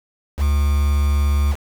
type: tone with quantisation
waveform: triangle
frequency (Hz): 71.6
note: D2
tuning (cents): -43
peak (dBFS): -12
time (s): 0.37-1.56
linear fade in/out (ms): 50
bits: 5
effects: none